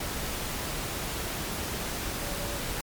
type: tone in noise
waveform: sine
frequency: 572 Hz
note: D5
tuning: 46 cents flat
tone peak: -40 dBFS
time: 2.21-2.58 s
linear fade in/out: 5 ms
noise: pink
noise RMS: -33 dBFS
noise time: 0-2.81 s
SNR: -10 dB
effects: MP3 96 kbps